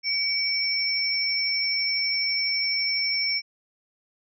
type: tone pair together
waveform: sine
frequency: 2273 / 5406 Hz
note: C#7 / E8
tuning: +43 / +43 cents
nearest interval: octave + minor third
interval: 1500 cents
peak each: -27 / -24 dBFS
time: 0.03-3.42 s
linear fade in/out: 50 ms
effects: none